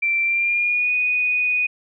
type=tone with pitch glide; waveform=sine; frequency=2349 to 2479 Hz; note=D7 to D#7; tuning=0 to -7 cents; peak=-17 dBFS; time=0.02-1.67 s; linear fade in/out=10 ms; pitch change=+93 cents; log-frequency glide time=0.23-0.94 s; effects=none